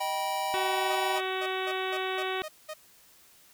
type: chord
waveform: square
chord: Eb augmented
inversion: none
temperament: just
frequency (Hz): 622.3 / 777.8 / 972.3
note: Eb5 / G5 / B5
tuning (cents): 0 / -14 / -27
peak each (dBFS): -37 / -32 / -34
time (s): 0-1.19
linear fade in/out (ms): 10
type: harmonic tone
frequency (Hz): 376.6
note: F#4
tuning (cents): +31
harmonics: 1 / 2 / 3 / 4 / 5 / 6 / 7 / 8 / 9 / 10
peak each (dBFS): -33 / -36 / -38 / -39 / -40 / -41 / -41 / -42 / -43 / -43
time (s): 0.54-2.42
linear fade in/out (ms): 0
type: tone bursts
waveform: sawtooth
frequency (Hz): 620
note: D#5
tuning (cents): -6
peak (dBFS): -32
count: 8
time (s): 0.9-2.74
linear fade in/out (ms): 10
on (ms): 55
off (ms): 200
effects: white hiss -58 dBFS RMS until 3.53 s